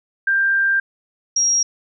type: tone pair in turn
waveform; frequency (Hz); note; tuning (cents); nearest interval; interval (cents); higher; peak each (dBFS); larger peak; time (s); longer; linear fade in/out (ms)
sine; 1586 / 5636; G6 / F8; +20 / +15; octave + minor seventh; 2195; second; -14; neither; 0.27-0.8 / 1.36-1.63; first; 5
effects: none